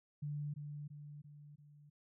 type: tone with echo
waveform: sine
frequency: 146.83 Hz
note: D3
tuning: in tune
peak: -38 dBFS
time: 0.22-0.54 s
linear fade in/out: 10 ms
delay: 340 ms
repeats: 4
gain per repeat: -5 dB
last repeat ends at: 1.9 s
effects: none